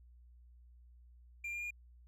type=tone with pitch steps; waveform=triangle; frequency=2386 / 2404 / 2422 Hz; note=D7 / D7 / D#7; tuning=+27 / +40 / -47 cents; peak=-37 dBFS; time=1.44-1.707 s; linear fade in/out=5 ms; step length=89 ms; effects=added 60 Hz sine -57 dBFS peak until 2.07 s